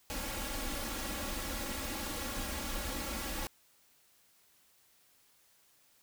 pink noise with comb filter, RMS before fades -38 dBFS, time 0.1-3.47 s, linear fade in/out 0 ms, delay 3.6 ms, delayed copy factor +0.85, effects white hiss -67 dBFS RMS until 6.02 s

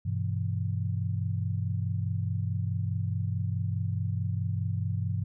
sine chord, E minor, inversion first, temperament just, 98.89 / 123.61 / 164.81 Hz, G2 / B2 / E3, +16 / +2 / 0 cents, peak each -29 / -33 / -35 dBFS, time 0.05-5.24 s, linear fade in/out 10 ms, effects none

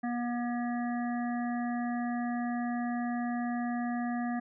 harmonic tone, 240.5 Hz, B3, 46 cents flat, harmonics 1 / 3 / 5 / 7 / 8, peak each -31 / -37 / -46 / -44 / -48 dBFS, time 0.03-4.4 s, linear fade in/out 10 ms, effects none

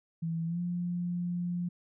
sine tone with pitch glide, 164.81 to 175.62 Hz, E3 to F3, 0 to +10 cents, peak -30 dBFS, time 0.22-1.69 s, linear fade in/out 10 ms, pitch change +110 cents, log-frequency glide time 0.46-0.6 s, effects none

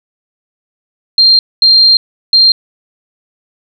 sine tone bursts at uneven times, 4186 Hz, C8, in tune, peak -3 dBFS, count 3, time 1.18-1.39 / 1.62-1.97 / 2.33-2.52 s, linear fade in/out 2 ms, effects none

